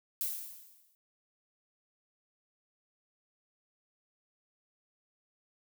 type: noise with exponential decay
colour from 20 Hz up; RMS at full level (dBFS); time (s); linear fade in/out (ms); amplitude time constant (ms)
violet; -32; 0.21-0.95; 0; 160
effects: none